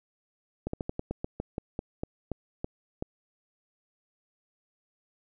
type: slowing click train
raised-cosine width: 2 ms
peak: -18 dBFS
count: 14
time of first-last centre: 0.67-3.024 s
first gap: 64 ms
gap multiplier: 1.16
effects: none